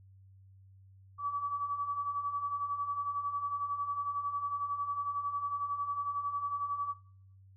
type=beating tone pair; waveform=sine; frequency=1138 / 1149 Hz; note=C#6 / D6; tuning=+45 / -38 cents; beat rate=11 Hz; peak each=-40 / -32 dBFS; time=1.18-6.95 s; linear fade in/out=50 ms; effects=noise-tail reverb RT60 0.7 s tail -23 dB re dry + added 96 Hz sine -55 dBFS peak until 7.56 s